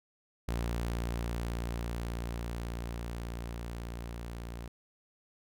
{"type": "tone with level ramp", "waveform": "sawtooth", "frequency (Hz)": 58.27, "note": "A#1", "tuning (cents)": 0, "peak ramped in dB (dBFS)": [-27, -36], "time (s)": [0.48, 4.68], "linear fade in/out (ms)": 5, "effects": []}